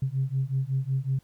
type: beating tone pair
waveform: sine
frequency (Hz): 131 / 136.4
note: C3 / C#3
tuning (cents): +2 / -28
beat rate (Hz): 5.4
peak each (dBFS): -27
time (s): 0.02-1.19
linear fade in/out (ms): 5
effects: tanh soft clip ceiling -17 dBFS + pink hiss -65 dBFS RMS until 1.23 s